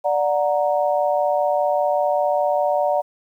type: chord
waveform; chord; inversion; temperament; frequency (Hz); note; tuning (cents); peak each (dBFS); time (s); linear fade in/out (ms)
sine; D augmented; none; equal with one note detuned; 587.3 / 732.3 / 932.3; D5 / F#5 / A#5; 0 / -18 / 0; -19 / -21 / -25; 0.04-3.02; 20
effects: 9-bit